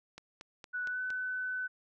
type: click train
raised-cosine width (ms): 0.2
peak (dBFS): -29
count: 5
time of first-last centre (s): 0.18-1.104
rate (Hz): 4.33
type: tone with pitch glide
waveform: sine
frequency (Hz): 1480 to 1506.7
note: F#6 to F#6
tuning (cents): 0 to +31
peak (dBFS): -33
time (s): 0.73-1.68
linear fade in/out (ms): 20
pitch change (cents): +31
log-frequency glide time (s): 0.88-1
effects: none